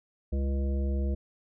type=harmonic tone with a mistuned harmonic; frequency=68.2 Hz; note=C#2; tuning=28 cents flat; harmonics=1 / 3 / 5 / 7 / 9; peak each=-26 / -36 / -40 / -43 / -45 dBFS; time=0.32-1.15 s; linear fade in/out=10 ms; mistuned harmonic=7; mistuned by=+33 cents; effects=none